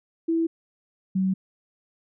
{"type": "tone pair in turn", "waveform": "sine", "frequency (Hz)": [329.2, 189.26], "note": ["E4", "F#3"], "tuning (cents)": [-2, 39], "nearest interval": "minor seventh", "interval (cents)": 959, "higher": "first", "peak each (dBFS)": -20, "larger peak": "neither", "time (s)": [[0.28, 0.47], [1.15, 1.34]], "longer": "neither", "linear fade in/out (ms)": 10, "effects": []}